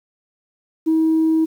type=tone with vibrato; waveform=sine; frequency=320 Hz; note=D#4; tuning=49 cents sharp; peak=-12 dBFS; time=0.86-1.46 s; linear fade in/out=20 ms; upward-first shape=triangle; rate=20 Hz; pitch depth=8 cents each way; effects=tanh soft clip ceiling -10 dBFS + 8-bit